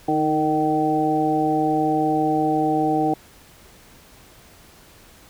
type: harmonic tone with a mistuned harmonic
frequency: 153.5 Hz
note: D#3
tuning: 23 cents flat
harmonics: 1 / 2 / 3 / 4 / 5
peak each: -30 / -21 / -26 / -30 / -21 dBFS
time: 0.08-3.14 s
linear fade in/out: 5 ms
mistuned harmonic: 2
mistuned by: +29 cents
effects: pink hiss -49 dBFS RMS until 5.29 s